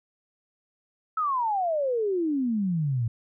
sine exponential sweep, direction down, 1318.5 to 110 Hz, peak -23 dBFS, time 1.17-3.08 s, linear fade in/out 5 ms, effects none

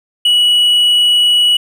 triangle tone, 2932 Hz, F#7, 16 cents flat, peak -6 dBFS, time 0.25-1.57 s, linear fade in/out 5 ms, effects none

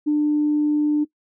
sine tone, 298.3 Hz, D4, 27 cents sharp, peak -15 dBFS, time 0.06-1.05 s, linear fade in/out 20 ms, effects noise-tail reverb RT60 0.1 s tail -20 dB re dry + tanh soft clip ceiling -11 dBFS

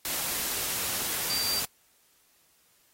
sine tone in noise, 4699 Hz, D8, in tune, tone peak -28 dBFS, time 1.3-1.6 s, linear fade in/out 2 ms, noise white, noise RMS -31 dBFS, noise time 0.05-1.65 s, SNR 0 dB, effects white hiss -65 dBFS RMS until 2.93 s + AAC 48 kbps

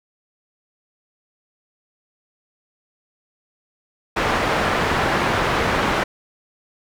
white low-pass noise, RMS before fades -20 dBFS, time 4.16-6.04 s, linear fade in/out 10 ms, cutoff 1500 Hz, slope 12 dB/octave, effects none

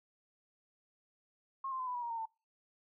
sine tone with pitch steps, 1077 / 1048.8 / 1021.3 / 994.5 / 968.4 / 943 / 918.3 / 894.2 Hz, C6 / C6 / C6 / B5 / B5 / A#5 / A#5 / A5, +50 / +4 / -42 / +12 / -34 / +20 / -26 / +28 cents, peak -36 dBFS, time 1.64-2.256 s, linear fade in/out 5 ms, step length 77 ms, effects noise-tail reverb RT60 0.3 s tail -24 dB re dry

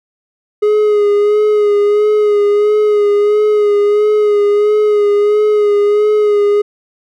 triangle tone with vibrato, 416.8 Hz, G#4, 6 cents sharp, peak -6 dBFS, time 0.62-6.62 s, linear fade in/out 10 ms, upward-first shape sine, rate 1.5 Hz, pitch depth 31 cents each way, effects none

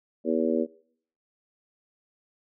harmonic tone, 80.8 Hz, E2, 34 cents flat, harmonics 3 / 4 / 5 / 6 / 7, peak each -27 / -28 / -29 / -30 / -30 dBFS, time 0.24-0.67 s, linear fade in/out 50 ms, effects noise-tail reverb RT60 0.6 s tail -22 dB re dry

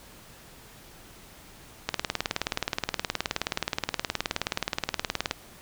click train, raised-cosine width 0.2 ms, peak -8 dBFS, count 66, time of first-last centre 1.89-5.311 s, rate 19 Hz, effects pink hiss -50 dBFS RMS until 5.61 s

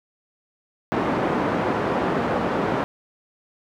pink band-pass noise, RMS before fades -23 dBFS, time 0.92-2.84 s, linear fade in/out 0 ms, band 200 to 1200 Hz, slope 12 dB/octave, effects none

